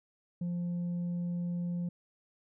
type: tone with tanh clipping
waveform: triangle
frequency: 174.61 Hz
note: F3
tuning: in tune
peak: -32 dBFS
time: 0.41-1.89 s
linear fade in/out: 5 ms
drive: 7 dB
effects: none